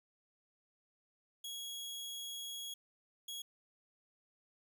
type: tone bursts at uneven times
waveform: sawtooth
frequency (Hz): 3322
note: G#7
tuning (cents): 0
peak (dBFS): -39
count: 2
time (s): 1.44-2.74 / 3.28-3.42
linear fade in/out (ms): 5
effects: none